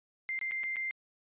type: tone with dropouts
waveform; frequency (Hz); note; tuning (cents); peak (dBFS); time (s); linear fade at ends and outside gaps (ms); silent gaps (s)
sine; 2093; C7; 0; -32; 0.29-0.91; 0; 0.39-0.413 / 0.511-0.519 / 0.634-0.639 / 0.759-0.767
effects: resampled to 8000 Hz